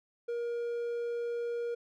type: tone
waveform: triangle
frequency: 473 Hz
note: A#4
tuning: 25 cents sharp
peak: -30 dBFS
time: 0.28-1.75 s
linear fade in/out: 10 ms
effects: none